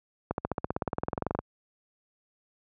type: accelerating click train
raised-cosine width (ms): 1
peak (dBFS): -14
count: 21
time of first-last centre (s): 0.31-1.39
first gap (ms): 71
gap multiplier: 0.97
effects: high-pass 60 Hz 12 dB/octave